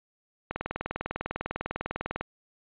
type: click train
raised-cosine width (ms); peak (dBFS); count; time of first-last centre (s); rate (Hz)
0.5; -16; 35; 0.51-2.21; 20
effects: resampled to 8000 Hz